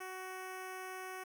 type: tone with notch filter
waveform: 10% pulse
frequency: 373.4 Hz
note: F#4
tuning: 16 cents sharp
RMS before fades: -45 dBFS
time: 0-1.24 s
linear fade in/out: 10 ms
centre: 4500 Hz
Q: 1.6
effects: 11-bit